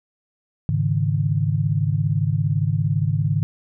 sine chord, Ab suspended fourth, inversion none, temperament equal with one note detuned, 103.83 / 138.59 / 156.1 Hz, Ab2 / Db3 / Eb3, 0 / 0 / +6 cents, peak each -22 dBFS, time 0.69-3.43 s, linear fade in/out 0 ms, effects none

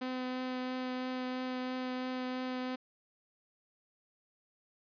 sawtooth tone with vibrato, 254.9 Hz, C4, 45 cents flat, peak -31 dBFS, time 0.01-2.76 s, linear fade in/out 10 ms, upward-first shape triangle, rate 3 Hz, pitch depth 11 cents each way, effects resampled to 11025 Hz

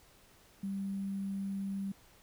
sine tone with sample-and-hold, 196 Hz, G3, in tune, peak -34 dBFS, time 0.63-1.92 s, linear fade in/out 5 ms, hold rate 11025 Hz, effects pink hiss -62 dBFS RMS until 2.22 s

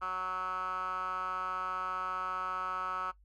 10% pulse tone with band-pass filter, 185 Hz, F#3, in tune, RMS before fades -36 dBFS, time 0.01-3.12 s, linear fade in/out 20 ms, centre 1300 Hz, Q 6.5, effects noise-tail reverb RT60 0.1 s tail -18 dB re dry + added 50 Hz sine -59 dBFS peak until 3.24 s

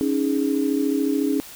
sine chord, C# suspended second, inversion none, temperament equal, 277.2 / 311.1 / 415.3 Hz, C#4 / D#4 / G#4, 0 / 0 / 0 cents, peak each -21 / -24 / -26 dBFS, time 0.01-1.4 s, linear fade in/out 0 ms, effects white hiss -41 dBFS RMS until 1.55 s

